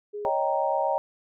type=tone; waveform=sine; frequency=414.3 Hz; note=G#4; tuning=4 cents flat; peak=-31 dBFS; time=0.13-0.3 s; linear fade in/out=20 ms
type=chord; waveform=sine; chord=Eb dominant seventh; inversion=third; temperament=equal; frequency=554.4 / 622.3 / 784 / 932.3 Hz; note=Db5 / Eb5 / G5 / Bb5; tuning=0 / 0 / 0 / 0 cents; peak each=-28 dBFS; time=0.25-0.98 s; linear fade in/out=0 ms
effects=none